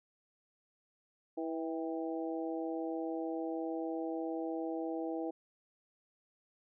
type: harmonic tone with a mistuned harmonic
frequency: 163.2 Hz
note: E3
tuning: 17 cents flat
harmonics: 2 / 3 / 4 / 5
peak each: -37 / -41 / -43 / -45 dBFS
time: 1.37-5.31 s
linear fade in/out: 10 ms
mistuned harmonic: 5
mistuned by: -47 cents
effects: none